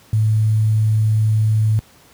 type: tone with quantisation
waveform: sine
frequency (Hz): 108.7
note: A2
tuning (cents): -21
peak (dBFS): -12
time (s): 0.13-1.79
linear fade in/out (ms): 0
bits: 7
effects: pink hiss -49 dBFS RMS until 2.13 s + high-pass 60 Hz 12 dB/octave